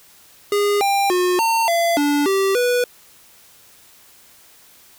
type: tone with pitch steps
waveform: square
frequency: 409.1 / 795 / 360.7 / 909 / 679 / 289.8 / 389 / 490.2 Hz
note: G#4 / G5 / F#4 / A#5 / F5 / D4 / G4 / B4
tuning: -26 / +24 / -44 / -44 / -49 / -23 / -13 / -13 cents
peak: -16 dBFS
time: 0.52-2.84 s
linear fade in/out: 2 ms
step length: 290 ms
effects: white hiss -49 dBFS RMS until 4.98 s

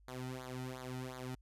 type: tone with flanger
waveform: sawtooth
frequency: 128 Hz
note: C3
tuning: 38 cents flat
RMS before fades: -44 dBFS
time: 0.08-1.35 s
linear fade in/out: 2 ms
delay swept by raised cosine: 0.36 to 1.86 ms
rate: 2.8 Hz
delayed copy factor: -0.85
effects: added 50 Hz sine -61 dBFS peak until 1.41 s + resampled to 32000 Hz

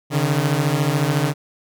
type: beating tone pair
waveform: sawtooth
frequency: 138.59 / 152.59 Hz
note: C#3 / D#3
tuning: 0 / -33 cents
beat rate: 14 Hz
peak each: -16 dBFS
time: 0.1-1.34 s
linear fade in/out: 50 ms
effects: none

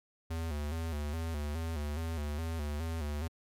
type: tone with vibrato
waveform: square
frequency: 77.78 Hz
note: D#2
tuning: in tune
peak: -34 dBFS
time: 0.3-3.28 s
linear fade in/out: 10 ms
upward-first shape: square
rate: 2.4 Hz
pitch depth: 91 cents each way
effects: MP3 96 kbps

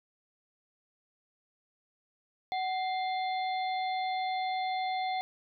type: harmonic tone with a mistuned harmonic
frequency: 698.5 Hz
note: F5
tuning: in tune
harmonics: 1 / 3 / 5 / 6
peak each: -30 / -40 / -44 / -46 dBFS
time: 2.52-5.21 s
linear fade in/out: 0 ms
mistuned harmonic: 1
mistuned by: +120 cents
effects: none

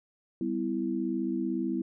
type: chord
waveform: sine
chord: E minor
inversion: first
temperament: equal with one note detuned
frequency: 196 / 251.8 / 329.6 Hz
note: G3 / B3 / E4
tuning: 0 / +34 / 0 cents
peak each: -34 / -32 / -31 dBFS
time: 0.41-1.82 s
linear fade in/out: 2 ms
effects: none

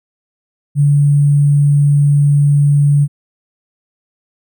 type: tone with sample-and-hold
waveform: sine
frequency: 144.1 Hz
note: D3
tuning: 33 cents flat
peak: -7 dBFS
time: 0.75-3.08 s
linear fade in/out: 50 ms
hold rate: 8820 Hz
effects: none

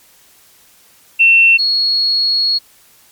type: tone pair in turn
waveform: sine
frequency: 2700 / 4327 Hz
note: E7 / C#8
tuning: +41 / -43 cents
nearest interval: minor sixth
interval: 816 cents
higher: second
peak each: -5 / -11 dBFS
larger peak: first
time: 1.19-1.58 / 1.58-2.59 s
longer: second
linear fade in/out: 20 ms
effects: white hiss -48 dBFS RMS until 3.11 s + MP3 96 kbps

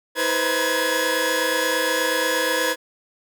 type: tone cluster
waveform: sawtooth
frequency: 319.1 / 490.6 / 519 / 951 / 1686 Hz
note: D#4 / B4 / C5 / A#5 / G#6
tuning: +44 / -12 / -14 / +34 / +26 cents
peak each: -26 / -22 / -21 / -29 / -20 dBFS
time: 0.15-2.76 s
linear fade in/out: 50 ms
effects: none

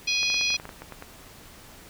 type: harmonic tone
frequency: 830.6 Hz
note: G#5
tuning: in tune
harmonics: 3 / 4 / 5 / 6 / 7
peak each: -25 / -31 / -29 / -32 / -33 dBFS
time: 0.07-0.57 s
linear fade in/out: 10 ms
type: clicks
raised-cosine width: 0.5 ms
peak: -23 dBFS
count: 12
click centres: 0.231 / 0.301 / 0.343 / 0.412 / 0.504 / 0.543 / 0.599 / 0.654 / 0.692 / 0.82 / 0.923 / 1.024 s
effects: pink hiss -48 dBFS RMS until 1.89 s

